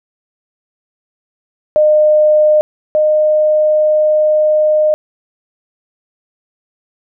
sine tone pair in turn, 609 / 612.5 Hz, D#5 / D#5, -37 / -27 cents, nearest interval unison, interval 10 cents, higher second, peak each -6 / -8 dBFS, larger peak first, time 1.76-2.61 / 2.95-4.94 s, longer second, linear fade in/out 0 ms, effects none

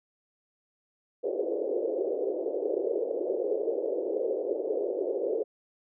white band-pass noise, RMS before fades -30 dBFS, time 1.23-5.44 s, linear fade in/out 20 ms, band 360 to 530 Hz, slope 48 dB/octave, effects none

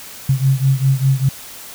sine beating tone pair, 132.5 / 137.5 Hz, C3 / C#3, +22 / -14 cents, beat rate 5 Hz, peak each -14 / -16 dBFS, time 0.29-1.29 s, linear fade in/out 5 ms, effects white hiss -35 dBFS RMS until 1.74 s

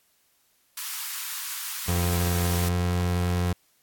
white high-pass noise, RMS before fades -33 dBFS, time 0.77-2.69 s, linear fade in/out 5 ms, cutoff 950 Hz, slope 48 dB/octave
30% pulse tone with pitch glide, 87.31 to 88.84 Hz, F2 to F2, 0 to +30 cents, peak -20 dBFS, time 1.88-3.53 s, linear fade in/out 5 ms, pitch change +30 cents, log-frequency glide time 2.65-2.74 s
effects white hiss -66 dBFS RMS until 3.82 s + AAC 64 kbps

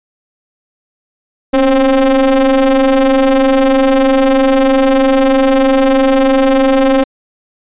square ring-modulated tone, 130.81 Hz, C3, in tune, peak -5 dBFS, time 1.53-7.04 s, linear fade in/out 10 ms, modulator 404 Hz, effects resampled to 8000 Hz

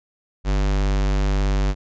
square tone, 49.14 Hz, G1, 5 cents sharp, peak -18 dBFS, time 0.44-1.75 s, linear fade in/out 50 ms, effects resampled to 16000 Hz

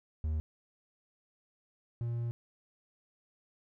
triangle tone pair in turn, 77.78 / 117.97 Hz, D#2 / A#2, 0 / +21 cents, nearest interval perfect fifth, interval 721 cents, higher second, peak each -28 / -30 dBFS, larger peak first, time 0.24-0.4 / 2.01-2.31 s, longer second, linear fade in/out 0 ms, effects none

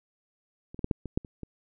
clicks, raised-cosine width 3 ms, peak -30 / -25 / -14 / -12 / -23 / -12 / -30 / -25 dBFS, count 8, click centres 0.745 / 0.792 / 0.844 / 0.912 / 1.057 / 1.175 / 1.248 / 1.433 s, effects none

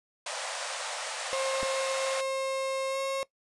pink band-pass noise, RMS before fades -36 dBFS, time 0.26-2.21 s, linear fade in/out 5 ms, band 500 to 9800 Hz, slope 96 dB/octave
35% pulse tone with pitch glide, 534 to 540.5 Hz, C5 to C#5, +35 to -44 cents, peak -27 dBFS, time 1.33-3.23 s, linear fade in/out 0 ms, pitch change +21 cents, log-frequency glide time 2.89-2.99 s
clicks, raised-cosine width 2 ms, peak -33 / -24 dBFS, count 2, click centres 1.627 / 1.631 s
effects noise-tail reverb RT60 0.1 s tail -20 dB re dry + resampled to 24000 Hz

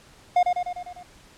triangle tone with echo, 715 Hz, F5, 41 cents sharp, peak -13 dBFS, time 0.36-0.43 s, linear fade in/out 5 ms, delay 100 ms, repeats 6, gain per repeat -4 dB, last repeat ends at 1.03 s, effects pink hiss -52 dBFS RMS until 1.37 s + low-pass 9000 Hz 12 dB/octave

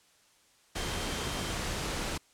sine tone in noise, 3147 Hz, G7, 6 cents sharp, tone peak -44 dBFS, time 0.76-1.53 s, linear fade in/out 10 ms, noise pink, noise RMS -34 dBFS, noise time 0.75-2.18 s, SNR -13 dB, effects white hiss -64 dBFS RMS until 2.33 s + low-pass 9000 Hz 12 dB/octave

